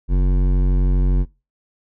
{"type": "tone with hard clipping", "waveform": "sine", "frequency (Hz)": 46.25, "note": "F#1", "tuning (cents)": 0, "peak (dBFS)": -15, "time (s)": [0.08, 1.26], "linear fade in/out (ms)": 50, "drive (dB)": 13, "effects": ["noise-tail reverb RT60 0.3 s tail -25 dB re dry"]}